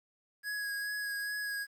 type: tone with vibrato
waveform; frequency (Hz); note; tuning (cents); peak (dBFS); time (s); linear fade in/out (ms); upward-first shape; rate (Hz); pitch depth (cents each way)
square; 1661.2; G#6; 0; -35; 0.43-1.67; 50; sine; 2.4; 17
effects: 11-bit